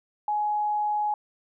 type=tone; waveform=sine; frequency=839 Hz; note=G#5; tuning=17 cents sharp; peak=-23 dBFS; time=0.28-1.14 s; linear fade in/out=2 ms; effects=none